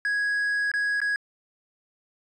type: tone with dropouts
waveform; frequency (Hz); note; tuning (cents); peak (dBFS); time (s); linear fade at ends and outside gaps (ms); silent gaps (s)
triangle; 1661.2; G#6; 0; -21; 0.05-1.16; 1; 0.716-0.738 / 1.003-1.016
effects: resampled to 24000 Hz